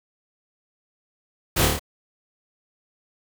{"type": "noise with echo", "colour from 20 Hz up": "pink", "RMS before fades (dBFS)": -21, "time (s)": [1.56, 1.66], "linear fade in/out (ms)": 10, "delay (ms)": 27, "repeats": 5, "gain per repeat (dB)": -2, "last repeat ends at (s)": 1.795, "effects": []}